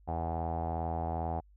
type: tone with low-pass filter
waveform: sawtooth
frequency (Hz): 82.41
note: E2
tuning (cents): 0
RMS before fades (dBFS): -34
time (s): 0.07-1.41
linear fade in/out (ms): 20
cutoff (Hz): 770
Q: 8.7
effects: added 50 Hz sine -57 dBFS peak until 1.56 s